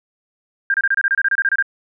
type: tone bursts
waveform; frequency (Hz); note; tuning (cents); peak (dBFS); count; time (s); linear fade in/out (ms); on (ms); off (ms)
sine; 1597; G6; +32; -13; 14; 0.7-1.625; 2; 41; 27
effects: none